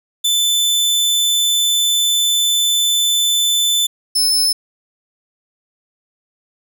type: tone pair in turn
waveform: sawtooth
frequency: 3520 / 5251 Hz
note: A7 / E8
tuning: 0 / -8 cents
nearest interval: perfect fifth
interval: 692 cents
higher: second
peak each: -10 dBFS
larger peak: neither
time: 0.24-3.87 / 4.15-4.53 s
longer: first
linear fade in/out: 10 ms
effects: none

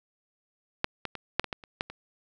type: clicks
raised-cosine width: 0.3 ms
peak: -8 / -16 / -21 / -6 / -18 / -16 / -30 / -12 / -25 dBFS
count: 9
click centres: 0.844 / 1.053 / 1.153 / 1.396 / 1.443 / 1.528 / 1.638 / 1.809 / 1.9 s
effects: none

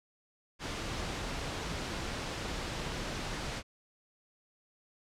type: noise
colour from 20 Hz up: pink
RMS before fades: -37 dBFS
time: 0.59-3.63 s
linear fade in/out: 50 ms
effects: low-pass 6000 Hz 12 dB/octave

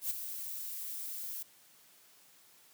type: noise with ADSR envelope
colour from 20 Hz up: violet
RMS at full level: -32 dBFS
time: 0.01-1.43 s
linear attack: 95 ms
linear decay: 10 ms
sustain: -9 dB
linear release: 7 ms
effects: white hiss -62 dBFS RMS until 2.73 s + high-pass 100 Hz 12 dB/octave

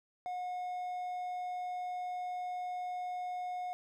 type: tone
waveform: triangle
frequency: 724 Hz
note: F#5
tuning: 38 cents flat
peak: -34 dBFS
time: 0.26-3.73 s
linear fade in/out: 0 ms
effects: none

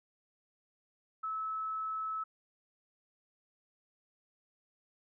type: tone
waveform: sine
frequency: 1300 Hz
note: E6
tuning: 24 cents flat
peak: -34 dBFS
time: 1.23-2.24 s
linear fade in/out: 10 ms
effects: none

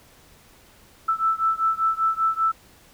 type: beating tone pair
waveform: sine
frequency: 1318.5 / 1323.6 Hz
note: E6 / E6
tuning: 0 / +7 cents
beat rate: 5.1 Hz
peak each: -22 / -23 dBFS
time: 1.08-2.52 s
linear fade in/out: 10 ms
effects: pink hiss -53 dBFS RMS until 2.93 s

